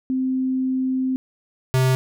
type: tone pair in turn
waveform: sine / square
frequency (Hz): 260 / 130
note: C4 / C3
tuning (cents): -11 / -11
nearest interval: octave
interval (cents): 1200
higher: first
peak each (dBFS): -19 / -16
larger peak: second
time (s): 0.1-1.16 / 1.74-1.95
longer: first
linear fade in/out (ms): 0
effects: none